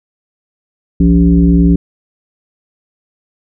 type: tone with frequency modulation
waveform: sine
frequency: 174.1 Hz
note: F3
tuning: 5 cents flat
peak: -5 dBFS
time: 1-1.76 s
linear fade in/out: 5 ms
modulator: 110 Hz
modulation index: 1.1
effects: none